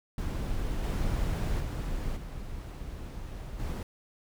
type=noise with level steps; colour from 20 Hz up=brown; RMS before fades=-32 / -29 / -33 / -39 / -33 dBFS; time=0.18-3.83 s; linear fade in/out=2 ms; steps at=0.83 / 1.6 / 2.16 / 3.59 s; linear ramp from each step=10 ms; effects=none